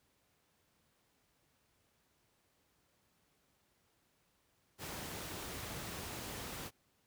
pink noise, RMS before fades -44 dBFS, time 4.78-6.71 s, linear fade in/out 50 ms, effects pink hiss -75 dBFS RMS until 7.06 s + high-pass 60 Hz 12 dB/octave

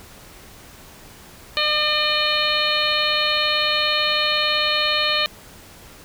harmonic tone with a mistuned harmonic, 603 Hz, D5, 46 cents sharp, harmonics 1 / 2 / 3 / 4 / 5 / 6 / 7, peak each -27 / -26 / -27 / -25 / -24 / -25 / -24 dBFS, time 1.57-5.26 s, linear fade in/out 0 ms, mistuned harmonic 6, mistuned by +42 cents, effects pink hiss -44 dBFS RMS until 6.04 s

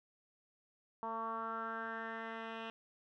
10% pulse tone with low-pass filter sweep, 225.5 Hz, A3, 43 cents sharp, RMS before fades -42 dBFS, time 1.03-2.7 s, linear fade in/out 0 ms, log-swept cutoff 1000 to 2600 Hz, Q 5.1, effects none

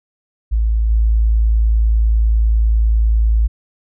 sine tone with level steps, 55 Hz, A1, in tune, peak -12 / -10 dBFS, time 0.51-3.48 s, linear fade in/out 20 ms, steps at 0.89 s, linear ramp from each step 20 ms, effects none

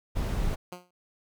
brown noise, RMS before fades -28 dBFS, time 0.15-0.56 s, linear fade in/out 20 ms
10% pulse tone with exponential decay, 178.8 Hz, F3, 41 cents sharp, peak -27 dBFS, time 0.72-0.91 s, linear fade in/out 5 ms, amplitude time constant 41 ms
effects none

